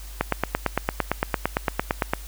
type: click train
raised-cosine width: 0.5 ms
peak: -5 dBFS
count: 18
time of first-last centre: 0.21-2.135 s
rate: 8.83 Hz
effects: added 50 Hz sine -36 dBFS peak until 2.27 s + white hiss -45 dBFS RMS until 2.27 s